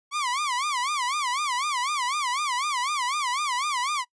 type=tone with vibrato; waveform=sawtooth; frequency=1087 Hz; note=C#6; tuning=34 cents flat; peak=-21 dBFS; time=0.11-4.05 s; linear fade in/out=50 ms; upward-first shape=sine; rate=4 Hz; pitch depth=200 cents each way; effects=noise-tail reverb RT60 0.1 s tail -24 dB re dry + resampled to 22050 Hz